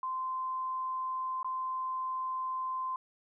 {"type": "tone with dropouts", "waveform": "sine", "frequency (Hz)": 1037, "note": "C6", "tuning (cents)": -16, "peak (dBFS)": -32, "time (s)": [0.03, 2.96], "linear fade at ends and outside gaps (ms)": 2, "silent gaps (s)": [1.43, 1.445], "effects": []}